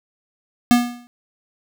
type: tone with exponential decay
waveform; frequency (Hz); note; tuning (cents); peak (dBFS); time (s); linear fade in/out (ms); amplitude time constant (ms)
square; 241.9; B3; -36; -8; 0.71-1.07; 0; 77
effects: none